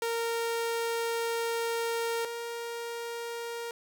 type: tone pair in turn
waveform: sawtooth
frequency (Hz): 462.5 / 468.1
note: A#4 / A#4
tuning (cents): -14 / +7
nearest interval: unison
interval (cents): 21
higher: second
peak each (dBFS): -25 / -31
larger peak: first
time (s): 0.02-2.25 / 2.25-3.71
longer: first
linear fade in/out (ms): 2
effects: none